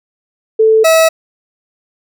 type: tone pair in turn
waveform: sine / 40% pulse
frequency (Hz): 440.5 / 647.3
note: A4 / E5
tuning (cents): +2 / -32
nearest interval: perfect fifth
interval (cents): 666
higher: second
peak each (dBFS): -5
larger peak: neither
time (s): 0.59-0.84 / 0.84-1.09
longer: neither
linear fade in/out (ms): 10
effects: none